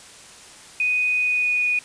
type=tone with pitch glide; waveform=sine; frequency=2489 to 2468 Hz; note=D#7 to D#7; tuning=0 to -15 cents; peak=-18 dBFS; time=0.8-1.79 s; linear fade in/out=2 ms; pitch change=-15 cents; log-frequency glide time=1.18-1.65 s; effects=white hiss -44 dBFS RMS until 1.84 s + resampled to 22050 Hz